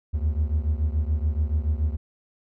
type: beating tone pair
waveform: triangle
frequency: 73.5 / 80.5 Hz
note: D2 / E2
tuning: +2 / -41 cents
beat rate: 7 Hz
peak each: -21 / -24 dBFS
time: 0.13-1.97 s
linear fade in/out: 20 ms
effects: none